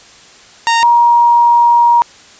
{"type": "tone pair in turn", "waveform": ["sawtooth", "sine"], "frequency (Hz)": [925, 947.2], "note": ["A#5", "A#5"], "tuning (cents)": [-14, 27], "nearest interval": "unison", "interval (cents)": 41, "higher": "second", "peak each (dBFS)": -5, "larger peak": "neither", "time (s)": [[0.67, 0.83], [0.83, 2.02]], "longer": "second", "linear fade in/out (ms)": 0, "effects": ["white hiss -40 dBFS RMS until 2.39 s", "resampled to 16000 Hz"]}